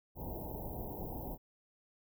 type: band-stop noise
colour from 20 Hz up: pink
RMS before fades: -42 dBFS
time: 0.15-1.38 s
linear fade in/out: 50 ms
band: 940 to 13000 Hz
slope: 96 dB/octave
effects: none